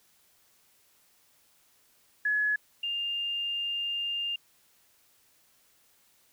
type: tone pair in turn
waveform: sine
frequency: 1696 / 2805 Hz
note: G#6 / F7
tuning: +36 / +7 cents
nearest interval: major sixth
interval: 871 cents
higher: second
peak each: -24 / -29 dBFS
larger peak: first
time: 2.25-2.56 / 2.83-4.36 s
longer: second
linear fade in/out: 5 ms
effects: white hiss -65 dBFS RMS until 6.32 s